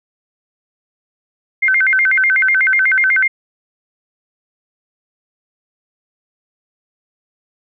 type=tone with vibrato; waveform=sine; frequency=1800 Hz; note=A6; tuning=39 cents sharp; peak=-10 dBFS; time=1.62-3.28 s; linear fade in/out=10 ms; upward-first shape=square; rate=8.1 Hz; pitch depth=280 cents each way; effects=none